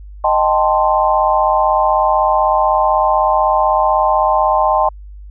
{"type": "chord", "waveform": "sine", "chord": "A half-diminished seventh", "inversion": "second", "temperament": "equal", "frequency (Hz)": [622.3, 784, 880, 1046.5], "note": ["Eb5", "G5", "A5", "C6"], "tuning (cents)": [0, 0, 0, 0], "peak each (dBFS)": -16, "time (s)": [0.24, 4.89], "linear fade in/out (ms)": 5, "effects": ["added 50 Hz sine -31 dBFS peak until 5.3 s"]}